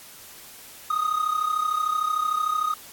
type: tone with amplitude modulation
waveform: triangle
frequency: 1244.5 Hz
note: D#6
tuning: in tune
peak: -17 dBFS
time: 0.9-2.74 s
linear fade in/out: 5 ms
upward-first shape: sine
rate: 33.3 Hz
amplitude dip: 70%
effects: white hiss -45 dBFS RMS until 2.92 s + AAC 64 kbps